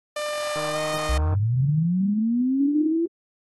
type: tone with pitch glide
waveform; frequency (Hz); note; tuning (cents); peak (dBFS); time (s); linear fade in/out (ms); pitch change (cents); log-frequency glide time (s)
sawtooth; 597 to 614.8; D5 to D#5; +28 to -21; -22; 0.16-1.18; 5; +51; 0.71-0.79
type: click train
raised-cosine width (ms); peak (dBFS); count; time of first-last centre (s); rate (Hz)
1; -20; 121; 0.56-1.339; 154
type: linear sweep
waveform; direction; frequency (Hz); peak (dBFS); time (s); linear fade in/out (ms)
sine; up; 58.27 to 341; -19; 1.09-3.06; 5
effects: AAC 32 kbps